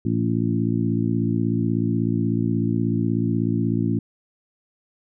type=harmonic tone with a mistuned harmonic; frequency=56.4 Hz; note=A1; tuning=44 cents sharp; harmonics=2 / 3 / 4 / 5 / 6; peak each=-24 / -26 / -24 / -26 / -29 dBFS; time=0.05-3.99 s; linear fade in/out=5 ms; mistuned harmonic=6; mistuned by=+15 cents; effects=none